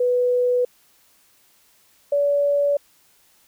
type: tone pair in turn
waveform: sine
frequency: 493.9 / 572.3 Hz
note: B4 / D5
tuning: 0 / -45 cents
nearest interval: minor third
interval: 255 cents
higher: second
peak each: -16 dBFS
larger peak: neither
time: 0-0.65 / 2.12-2.77 s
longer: neither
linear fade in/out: 5 ms
effects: white hiss -58 dBFS RMS until 3.47 s